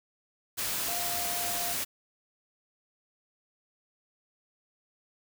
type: tone in noise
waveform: sine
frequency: 700 Hz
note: F5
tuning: 4 cents sharp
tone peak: -37 dBFS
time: 0.87-1.74 s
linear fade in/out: 20 ms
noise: white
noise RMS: -32 dBFS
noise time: 0.57-1.85 s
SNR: -8 dB
effects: none